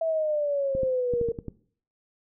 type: exponential sweep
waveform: sine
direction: down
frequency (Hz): 659.3 to 459.4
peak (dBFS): -23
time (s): 0.01-1.32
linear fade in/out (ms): 5
type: clicks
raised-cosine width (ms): 3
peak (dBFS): -20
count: 7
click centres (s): 0.751 / 0.833 / 1.137 / 1.213 / 1.287 / 1.388 / 1.483
effects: noise-tail reverb RT60 0.5 s tail -18 dB re dry